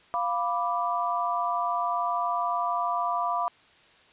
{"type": "chord", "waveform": "sine", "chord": "B diminished", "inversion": "second", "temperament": "equal", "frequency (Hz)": [698.5, 987.8, 1174.7], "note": ["F5", "B5", "D6"], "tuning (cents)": [0, 0, 0], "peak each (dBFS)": -29, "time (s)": [0.14, 3.48], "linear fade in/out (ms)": 0, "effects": ["white hiss -57 dBFS RMS until 4.12 s", "resampled to 8000 Hz"]}